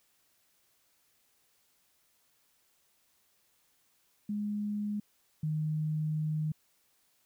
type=tone pair in turn; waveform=sine; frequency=207.7 / 154.39 Hz; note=G#3 / D#3; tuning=0 / -13 cents; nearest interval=perfect fourth; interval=513 cents; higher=first; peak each=-31 / -29 dBFS; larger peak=second; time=4.29-5 / 5.43-6.52 s; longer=second; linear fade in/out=5 ms; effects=white hiss -71 dBFS RMS until 7.25 s